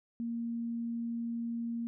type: tone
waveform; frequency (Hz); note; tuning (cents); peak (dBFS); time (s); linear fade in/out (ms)
sine; 233.1; A#3; 0; -33; 0.2-1.87; 0
effects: none